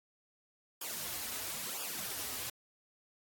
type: noise with flanger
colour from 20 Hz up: white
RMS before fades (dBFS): -40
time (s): 0.81-2.5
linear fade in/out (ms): 5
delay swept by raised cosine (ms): 0.49 to 5.89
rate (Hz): 1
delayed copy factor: -0.9
effects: AAC 64 kbps